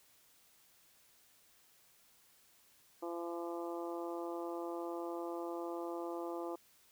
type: harmonic tone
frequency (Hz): 170.6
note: F3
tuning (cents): -40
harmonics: 2 / 3 / 4 / 5 / 6 / 7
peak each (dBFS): -41 / -45 / -47 / -49 / -51 / -52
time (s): 3.02-6.56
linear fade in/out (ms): 10
effects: white hiss -67 dBFS RMS until 6.91 s